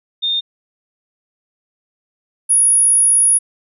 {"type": "tone pair in turn", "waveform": "sine", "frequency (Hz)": [3644, 10378], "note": ["A#7", "E9"], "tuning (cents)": [-40, -28], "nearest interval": "octave + tritone", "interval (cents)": 1812, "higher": "second", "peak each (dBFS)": [-15, -9], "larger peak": "second", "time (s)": [[0.22, 0.41], [2.49, 3.39]], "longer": "second", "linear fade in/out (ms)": 20, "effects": []}